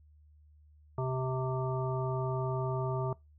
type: harmonic tone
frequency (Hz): 130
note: C3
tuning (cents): -11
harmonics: 1 / 3 / 5 / 7 / 9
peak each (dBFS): -32 / -37 / -39 / -40 / -42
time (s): 0.98-3.13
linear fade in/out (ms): 2
effects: noise-tail reverb RT60 0.2 s tail -22 dB re dry + added 75 Hz sine -57 dBFS peak until 3.38 s